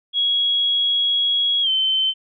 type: tone with pitch glide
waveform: sine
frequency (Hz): 3322 to 3082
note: G#7 to G7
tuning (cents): 0 to -30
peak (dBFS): -16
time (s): 0.13-2.14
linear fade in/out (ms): 50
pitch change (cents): -130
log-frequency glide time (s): 1.62-1.69
effects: none